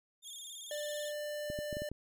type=tone with vibrato; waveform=20% pulse; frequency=3441 Hz; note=A7; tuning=39 cents flat; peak=-39 dBFS; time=0.22-1.13 s; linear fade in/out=50 ms; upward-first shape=square; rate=18 Hz; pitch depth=74 cents each way
type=tone; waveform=square; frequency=594 Hz; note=D5; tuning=20 cents sharp; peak=-38 dBFS; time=0.71-1.89 s; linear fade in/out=2 ms
type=clicks; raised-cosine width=3 ms; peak=-29 dBFS; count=6; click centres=1.501 / 1.589 / 1.728 / 1.769 / 1.82 / 1.916 s
effects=none